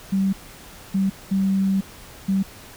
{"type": "tone bursts at uneven times", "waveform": "sine", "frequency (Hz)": 193.5, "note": "G3", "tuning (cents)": -22, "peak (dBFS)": -17, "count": 4, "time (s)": [[0.12, 0.33], [0.94, 1.1], [1.31, 1.81], [2.28, 2.43]], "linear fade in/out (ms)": 10, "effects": ["pink hiss -43 dBFS RMS until 2.76 s"]}